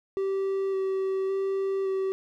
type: tone with vibrato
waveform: triangle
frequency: 385.9 Hz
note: G4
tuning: 27 cents flat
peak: -23 dBFS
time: 0.17-2.12 s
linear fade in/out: 0 ms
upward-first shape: square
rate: 0.89 Hz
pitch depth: 11 cents each way
effects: none